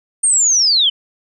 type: linear sweep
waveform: sine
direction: down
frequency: 8870 to 2971 Hz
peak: -10 dBFS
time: 0.23-0.9 s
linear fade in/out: 10 ms
effects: none